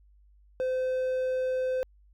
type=tone; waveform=triangle; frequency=514 Hz; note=C5; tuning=31 cents flat; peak=-24 dBFS; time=0.6-1.83 s; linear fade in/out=0 ms; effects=added 50 Hz sine -56 dBFS peak until 2.13 s